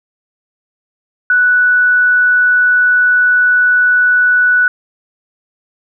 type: tone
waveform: sine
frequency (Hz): 1480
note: F#6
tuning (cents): 0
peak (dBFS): -7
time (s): 1.3-4.68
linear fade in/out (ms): 2
effects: none